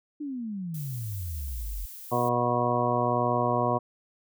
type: exponential sweep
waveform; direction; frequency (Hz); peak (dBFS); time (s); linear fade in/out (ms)
sine; down; 305.2 to 42.45; -31; 0.2-1.86; 10
type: noise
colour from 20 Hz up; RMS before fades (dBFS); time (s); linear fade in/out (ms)
violet; -43; 0.74-2.29; 5
type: harmonic tone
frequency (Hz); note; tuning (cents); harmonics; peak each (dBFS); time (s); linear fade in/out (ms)
121.6; B2; -26; 1 / 2 / 3 / 4 / 5 / 6 / 8 / 9; -31 / -32 / -33 / -32 / -30 / -30 / -30 / -31; 2.11-3.79; 20
effects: none